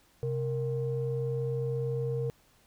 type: tone pair together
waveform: sine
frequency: 130.81 / 464.5 Hz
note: C3 / A#4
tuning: 0 / -6 cents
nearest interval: octave + minor seventh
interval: 2194 cents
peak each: -30 / -31 dBFS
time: 0.23-2.3 s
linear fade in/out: 0 ms
effects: tanh soft clip ceiling -22 dBFS + pink hiss -64 dBFS RMS until 2.66 s